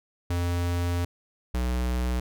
square tone pair in turn, 87.31 / 61.74 Hz, F2 / B1, 0 / 0 cents, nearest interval tritone, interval 600 cents, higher first, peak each -25 dBFS, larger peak neither, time 0.3-1.05 / 1.54-2.2 s, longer first, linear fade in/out 5 ms, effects none

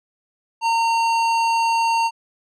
square tone, 916 Hz, A#5, 31 cents flat, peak -17 dBFS, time 0.61-2.11 s, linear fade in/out 50 ms, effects low-pass 6000 Hz 12 dB/octave

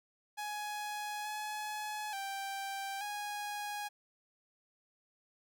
sawtooth tone with pitch steps, 837 / 847 / 785 / 827 Hz, G#5 / G#5 / G5 / G#5, +13 / +34 / +2 / -8 cents, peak -34 dBFS, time 0.37-3.89 s, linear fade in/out 20 ms, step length 880 ms, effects none

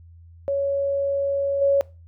sine tone with level steps, 557 Hz, C#5, 8 cents sharp, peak -20 / -15 dBFS, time 0.48-1.81 s, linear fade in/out 0 ms, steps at 1.61 s, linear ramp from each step 10 ms, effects noise-tail reverb RT60 0.3 s tail -22 dB re dry + added 84 Hz sine -44 dBFS peak until 2.07 s

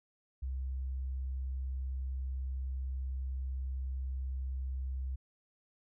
sine tone, 65.41 Hz, C2, in tune, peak -34 dBFS, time 0.42-5.16 s, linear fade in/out 10 ms, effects none

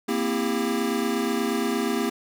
square chord, C dominant seventh, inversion third, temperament equal with one note detuned, 233.1 / 261.6 / 329.6 / 399.8 Hz, Bb3 / C4 / E4 / G4, 0 / 0 / 0 / +34 cents, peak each -28 / -30 / -31 / -29 dBFS, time 0.08-2.1 s, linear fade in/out 10 ms, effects none

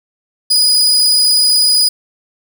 35% pulse tone, 4942 Hz, D#8, 13 cents flat, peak -7 dBFS, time 0.5-1.89 s, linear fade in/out 10 ms, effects none

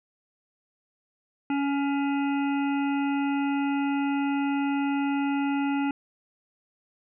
harmonic tone with a mistuned harmonic, 280 Hz, C#4, 18 cents sharp, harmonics 1 / 3 / 5 / 7 / 9 / 10, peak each -24 / -32 / -38 / -43 / -40 / -45 dBFS, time 1.5-5.91 s, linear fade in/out 2 ms, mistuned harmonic 7, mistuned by +40 cents, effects none

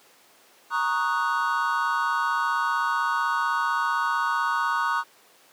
triangle chord, D# minor seventh, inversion second, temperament equal, 932.3 / 1108.7 / 1244.5 / 1480 Hz, A#5 / C#6 / D#6 / F#6, 0 / 0 / 0 / 0 cents, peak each -26 dBFS, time 0.7-5.04 s, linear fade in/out 50 ms, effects pink hiss -55 dBFS RMS until 5.52 s + high-pass 400 Hz 12 dB/octave

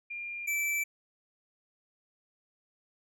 sine / square tone pair in turn, 2400 / 2324 Hz, D7 / D7, +37 / -19 cents, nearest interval minor second, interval 56 cents, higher first, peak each -36 / -29 dBFS, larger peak second, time 0.1-0.47 / 0.47-0.84 s, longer neither, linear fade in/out 10 ms, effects none

